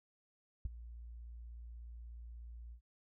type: tone with ADSR envelope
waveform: sine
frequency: 58.27 Hz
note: A#1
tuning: in tune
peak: -31 dBFS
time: 0.65-2.81 s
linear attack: 4 ms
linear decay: 18 ms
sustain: -16 dB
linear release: 90 ms
effects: none